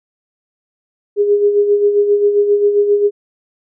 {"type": "tone with tremolo", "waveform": "sine", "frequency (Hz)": 410, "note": "G#4", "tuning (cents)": -22, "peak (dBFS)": -7, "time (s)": [1.16, 3.11], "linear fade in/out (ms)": 50, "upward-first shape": "sine", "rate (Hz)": 7.5, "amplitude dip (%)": 55, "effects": []}